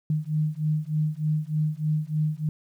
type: beating tone pair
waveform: sine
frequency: 152 / 155.3 Hz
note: D#3 / D#3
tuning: -40 / -3 cents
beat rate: 3.3 Hz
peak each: -26 dBFS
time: 0.1-2.49 s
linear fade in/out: 2 ms
effects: 10-bit